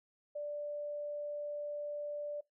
sine tone, 587.3 Hz, D5, in tune, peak -37 dBFS, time 0.35-2.41 s, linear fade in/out 10 ms, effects noise-tail reverb RT60 0.2 s tail -24 dB re dry

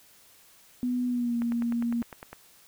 sine tone with pitch glide, 247.7 to 235.4 Hz, B3 to A#3, +5 to +17 cents, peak -25 dBFS, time 0.83-2.02 s, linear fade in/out 0 ms, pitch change -88 cents, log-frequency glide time 1.07-1.37 s
click train, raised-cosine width 0.5 ms, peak -25 dBFS, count 10, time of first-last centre 1.42-2.33 s, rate 9.89 Hz
effects white hiss -57 dBFS RMS until 2.67 s

